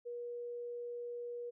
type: tone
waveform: sine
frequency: 480 Hz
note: B4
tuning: 49 cents flat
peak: -40 dBFS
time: 0.05-1.51 s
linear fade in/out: 20 ms
effects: none